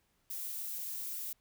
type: noise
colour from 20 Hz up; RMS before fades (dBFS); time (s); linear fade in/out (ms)
violet; -40; 0.3-1.33; 5
effects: pink hiss -75 dBFS RMS until 1.4 s